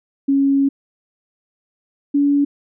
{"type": "tone pair in turn", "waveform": "sine", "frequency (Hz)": [276, 284.9], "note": ["C#4", "C#4"], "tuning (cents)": [-7, 48], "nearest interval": "minor second", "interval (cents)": 55, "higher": "second", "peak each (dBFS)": -12, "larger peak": "neither", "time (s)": [[0.28, 0.69], [2.14, 2.45]], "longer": "first", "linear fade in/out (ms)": 10, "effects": []}